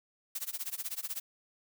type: noise with tremolo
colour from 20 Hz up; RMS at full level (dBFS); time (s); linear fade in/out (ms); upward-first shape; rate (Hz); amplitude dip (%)
blue; -35; 0.35-1.2; 5; sine; 16; 95
effects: none